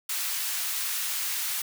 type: high-pass noise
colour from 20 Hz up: white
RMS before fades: -30 dBFS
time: 0.09-1.62 s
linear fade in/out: 5 ms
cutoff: 1300 Hz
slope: 12 dB/octave
effects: none